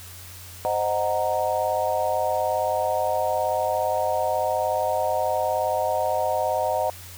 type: chord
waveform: sine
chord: C half-diminished seventh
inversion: none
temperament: equal with one note detuned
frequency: 523.3 / 622.3 / 740 / 929.1 Hz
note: C5 / Eb5 / Gb5 / Bb5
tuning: 0 / 0 / 0 / -6 cents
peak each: -28 / -25 / -26 / -28 dBFS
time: 0.65-6.9 s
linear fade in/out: 0 ms
effects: added 90 Hz sine -43 dBFS peak until 7.17 s + white hiss -43 dBFS RMS until 7.17 s